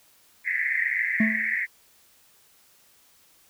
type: band-pass noise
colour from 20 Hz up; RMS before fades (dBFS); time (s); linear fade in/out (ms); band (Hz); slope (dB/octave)
white; -26; 0.44-1.67; 50; 1800 to 2100; 96
type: tone with exponential decay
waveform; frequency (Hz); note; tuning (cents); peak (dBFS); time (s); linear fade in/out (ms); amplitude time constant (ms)
triangle; 218.7; A3; -10; -14; 1.2-1.55; 5; 74
effects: white hiss -59 dBFS RMS until 3.49 s